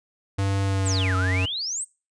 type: tone with pitch glide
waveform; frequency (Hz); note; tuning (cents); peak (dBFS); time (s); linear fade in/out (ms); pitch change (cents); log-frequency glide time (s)
square; 98 to 92.66; G2 to F#2; 0 to +3; -22; 0.38-1.46; 10; -97; 0.63-1.23
type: exponential two-way sweep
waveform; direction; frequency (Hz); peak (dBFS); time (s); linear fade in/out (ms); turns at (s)
sine; down then up; 8870 to 1244.5 to 8870; -26; 0.85-1.85; 20; 1.16
effects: noise-tail reverb RT60 0.3 s tail -23 dB re dry + resampled to 22050 Hz